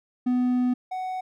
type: tone pair in turn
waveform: triangle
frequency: 249.1 / 744.3 Hz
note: B3 / F#5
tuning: +15 / +10 cents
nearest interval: octave + perfect fifth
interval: 1895 cents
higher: second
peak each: -18 / -26 dBFS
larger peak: first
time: 0.26-0.74 / 0.91-1.21 s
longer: first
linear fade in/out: 10 ms
effects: none